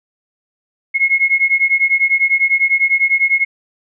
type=beating tone pair; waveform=sine; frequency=2163 / 2173 Hz; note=C#7 / C#7; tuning=-43 / -35 cents; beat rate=10 Hz; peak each=-14 dBFS; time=0.94-3.45 s; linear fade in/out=20 ms; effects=none